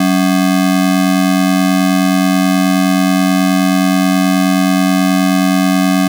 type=ring-modulated tone; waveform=square; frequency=233.1 Hz; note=A#3; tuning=in tune; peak=-7 dBFS; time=0-6.08 s; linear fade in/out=5 ms; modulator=44.7 Hz; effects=none